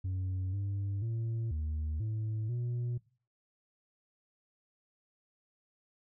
sine tone with pitch steps, 93.4 / 99.4 / 114 / 77.1 / 109.1 / 120.7 Hz, F#2 / G2 / A#2 / D#2 / A2 / B2, +17 / +25 / -38 / -15 / -14 / -39 cents, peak -29 dBFS, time 0.04-2.98 s, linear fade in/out 10 ms, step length 490 ms, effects noise-tail reverb RT60 0.4 s tail -21 dB re dry + tanh soft clip ceiling -31 dBFS

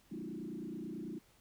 sine tone with frequency modulation, 264 Hz, C4, 16 cents sharp, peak -40 dBFS, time 0.11-1.19 s, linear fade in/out 10 ms, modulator 29.2 Hz, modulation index 3, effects pink hiss -67 dBFS RMS until 1.4 s

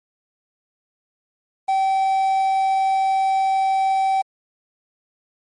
triangle tone with quantisation, 771 Hz, G5, 29 cents flat, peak -14 dBFS, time 1.68-4.22 s, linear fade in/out 10 ms, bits 7, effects MP3 48 kbps

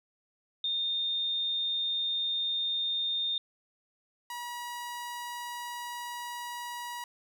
sine / sawtooth tone pair in turn, 3644 / 963.2 Hz, A#7 / B5, -40 / -44 cents, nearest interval octave + major seventh, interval 2304 cents, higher first, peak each -28 / -33 dBFS, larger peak first, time 0.64-3.38 / 4.3-7.04 s, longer neither, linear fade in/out 2 ms, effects none

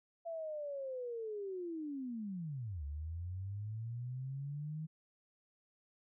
sine linear two-way sweep, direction down then up, 676 to 69.9 to 159 Hz, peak -39 dBFS, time 0.25-4.87 s, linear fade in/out 20 ms, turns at 2.84 s, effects none

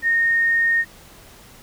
sine tone, 1845 Hz, A#6, 18 cents flat, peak -15 dBFS, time 0.02-0.85 s, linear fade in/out 50 ms, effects pink hiss -46 dBFS RMS until 1.62 s

